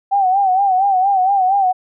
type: tone with vibrato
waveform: sine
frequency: 769 Hz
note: G5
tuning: 33 cents flat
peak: -11 dBFS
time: 0.11-1.73 s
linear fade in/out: 20 ms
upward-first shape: sine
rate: 4.3 Hz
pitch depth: 84 cents each way
effects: none